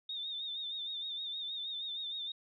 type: tone with vibrato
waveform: sine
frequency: 3639 Hz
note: A#7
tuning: 42 cents flat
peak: -37 dBFS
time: 0.09-2.32 s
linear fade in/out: 5 ms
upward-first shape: sine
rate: 6.4 Hz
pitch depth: 62 cents each way
effects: none